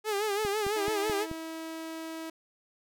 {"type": "tone with vibrato", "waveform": "sawtooth", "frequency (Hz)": 415.3, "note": "G#4", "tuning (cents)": 0, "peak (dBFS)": -24, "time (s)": [0.04, 1.27], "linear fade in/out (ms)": 50, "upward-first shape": "sine", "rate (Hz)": 6, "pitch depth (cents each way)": 86}
{"type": "click train", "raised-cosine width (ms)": 3, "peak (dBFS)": -25, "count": 5, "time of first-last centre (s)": [0.45, 1.314], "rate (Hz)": 4.63}
{"type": "tone", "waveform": "sawtooth", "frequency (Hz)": 323.5, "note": "E4", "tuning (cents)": -32, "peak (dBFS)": -33, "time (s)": [0.76, 2.3], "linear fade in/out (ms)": 5}
{"effects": []}